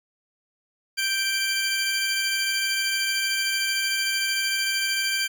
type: tone pair together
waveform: 20% pulse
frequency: 1570.4 / 2349 Hz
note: G6 / D7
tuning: +3 / 0 cents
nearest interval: perfect fifth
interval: 697 cents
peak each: -21 dBFS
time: 0.97-5.28 s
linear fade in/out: 20 ms
effects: none